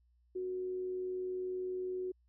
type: tone with amplitude modulation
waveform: sine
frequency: 368.8 Hz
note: F#4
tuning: 6 cents flat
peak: -34 dBFS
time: 0.35-2.12 s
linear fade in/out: 10 ms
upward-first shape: sine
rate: 100 Hz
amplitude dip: 25%
effects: added 60 Hz sine -67 dBFS peak until 2.28 s